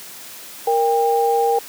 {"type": "tone pair together", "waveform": "sine", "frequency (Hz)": [466.3, 798], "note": ["A#4", "G5"], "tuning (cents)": [1, 31], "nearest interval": "major sixth", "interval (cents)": 930, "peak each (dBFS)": -17, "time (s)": [0.67, 1.59], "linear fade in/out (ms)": 5, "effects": ["white hiss -37 dBFS RMS until 1.68 s", "high-pass 150 Hz 12 dB/octave"]}